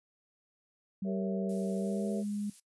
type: tone with pitch glide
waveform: sine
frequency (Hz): 193.2 to 205.9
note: G3 to G#3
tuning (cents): -25 to -15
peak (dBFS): -32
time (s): 1.02-2.5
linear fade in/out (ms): 5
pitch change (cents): +110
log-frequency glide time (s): 1.76-2.1
type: chord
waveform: sine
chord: G diminished seventh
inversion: none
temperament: equal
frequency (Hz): 392 / 466.2 / 554.4 / 659.3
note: G4 / Bb4 / Db5 / Fb5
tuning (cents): 0 / 0 / 0 / 0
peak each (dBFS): -39 / -39 / -41 / -41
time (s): 1.04-2.24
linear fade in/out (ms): 50
type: noise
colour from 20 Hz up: violet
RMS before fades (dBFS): -49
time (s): 1.49-2.6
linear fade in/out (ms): 5
effects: noise-tail reverb RT60 0.1 s tail -19 dB re dry + resampled to 24000 Hz